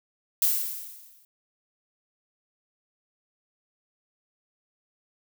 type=noise with exponential decay; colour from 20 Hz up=violet; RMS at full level=-20 dBFS; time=0.42-1.25 s; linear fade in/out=2 ms; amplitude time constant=180 ms; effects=none